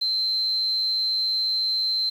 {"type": "tone with amplitude modulation", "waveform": "sine", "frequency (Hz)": 4103, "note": "C8", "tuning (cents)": -35, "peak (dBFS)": -20, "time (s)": [0.01, 2.1], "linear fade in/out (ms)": 10, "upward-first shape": "sine", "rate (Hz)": 282, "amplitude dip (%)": 25, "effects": ["8-bit"]}